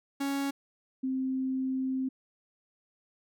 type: tone pair in turn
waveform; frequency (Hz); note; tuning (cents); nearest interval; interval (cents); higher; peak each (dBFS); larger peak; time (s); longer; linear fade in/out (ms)
45% pulse / sine; 277.6 / 262; C#4 / C4; +3 / +2; minor second; 101; first; -29 / -28; second; 0.2-0.51 / 1.03-2.09; second; 10
effects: none